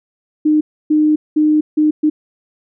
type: tone bursts at uneven times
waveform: sine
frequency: 305.1 Hz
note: D#4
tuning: 34 cents flat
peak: -9 dBFS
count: 5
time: 0.45-0.61 / 0.9-1.16 / 1.36-1.61 / 1.77-1.91 / 2.03-2.1 s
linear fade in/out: 10 ms
effects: none